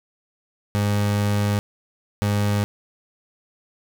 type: tone bursts at uneven times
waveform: 30% pulse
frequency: 102.8 Hz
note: G#2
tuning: 17 cents flat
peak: -16 dBFS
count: 2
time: 0.75-1.59 / 2.22-2.64 s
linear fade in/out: 0 ms
effects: none